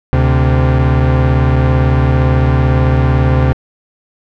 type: tone pair together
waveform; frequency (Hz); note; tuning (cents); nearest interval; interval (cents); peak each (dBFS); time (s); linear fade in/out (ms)
40% pulse; 73.42 / 128.94; D2 / C3; 0 / -25; minor seventh; 975; -11 / -10; 0.13-3.53; 0
effects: low-pass 2000 Hz 12 dB/octave